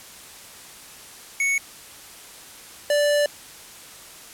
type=tone pair in turn; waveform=square; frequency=2217 / 585.2 Hz; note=C#7 / D5; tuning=0 / -6 cents; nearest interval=octave + major seventh; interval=2306 cents; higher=first; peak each=-20 / -18 dBFS; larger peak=second; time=1.4-1.58 / 2.9-3.26 s; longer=second; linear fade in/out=2 ms; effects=white hiss -43 dBFS RMS until 4.33 s + low-pass 12000 Hz 12 dB/octave